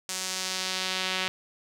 sawtooth tone with band-pass filter sweep, 186.6 Hz, F#3, 15 cents sharp, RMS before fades -31 dBFS, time 0.09-1.28 s, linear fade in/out 0 ms, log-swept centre 7100 to 3000 Hz, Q 1.3, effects none

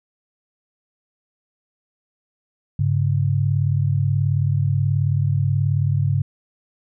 sine tone pair together, 101.41 / 140 Hz, G#2 / C#3, -41 / +18 cents, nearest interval tritone, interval 559 cents, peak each -19 dBFS, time 2.79-6.22 s, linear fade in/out 5 ms, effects none

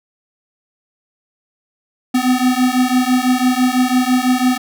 square beating tone pair, 250 / 256 Hz, B3 / C4, +21 / -38 cents, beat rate 6 Hz, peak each -16 / -16 dBFS, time 2.14-4.58 s, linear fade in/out 10 ms, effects none

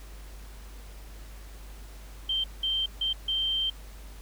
sine tone bursts at uneven times, 3136 Hz, G7, in tune, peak -25 dBFS, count 4, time 2.29-2.44 / 2.63-2.86 / 3.01-3.13 / 3.28-3.7 s, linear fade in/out 5 ms, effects added 50 Hz sine -42 dBFS peak until 4.21 s + pink hiss -52 dBFS RMS until 4.21 s

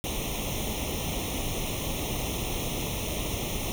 pink noise with comb filter, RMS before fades -31 dBFS, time 0.04-3.72 s, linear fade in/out 0 ms, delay 0.32 ms, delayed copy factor +0.95, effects none

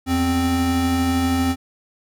square tone pair together, 83.2 / 262.2 Hz, E2 / C4, +17 / +4 cents, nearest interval octave + minor sixth, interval 1987 cents, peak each -24 / -19 dBFS, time 0.06-1.56 s, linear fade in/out 50 ms, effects none

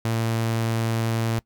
sawtooth tone, 113.8 Hz, A#2, 41 cents flat, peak -18 dBFS, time 0.05-1.39 s, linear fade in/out 0 ms, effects noise-tail reverb RT60 0.1 s tail -21 dB re dry

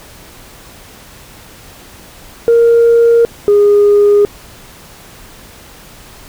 sine tone pair in turn, 466.2 / 410.4 Hz, A#4 / G#4, 0 / -21 cents, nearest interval major second, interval 221 cents, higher first, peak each -3 dBFS, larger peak neither, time 2.48-3.25 / 3.48-4.25 s, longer neither, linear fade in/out 0 ms, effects tanh soft clip ceiling -2 dBFS + pink hiss -37 dBFS RMS until 6.28 s

